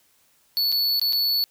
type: tone with dropouts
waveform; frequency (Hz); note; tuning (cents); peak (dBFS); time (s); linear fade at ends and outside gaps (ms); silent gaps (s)
square; 4435; C#8; 0; -20; 0.57-1.44; 0; 0.718-0.724 / 0.996-1.015 / 1.125-1.131
effects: white hiss -62 dBFS RMS until 1.5 s